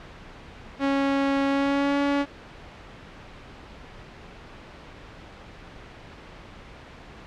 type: tone with pitch glide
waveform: sawtooth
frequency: 275.9 to 283.2 Hz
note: C#4 to C#4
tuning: -8 to +37 cents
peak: -17 dBFS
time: 0.79-2.26 s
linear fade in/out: 50 ms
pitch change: +45 cents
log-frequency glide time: 1.47-1.99 s
effects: pink hiss -44 dBFS RMS until 7.26 s + low-pass 3000 Hz 12 dB/octave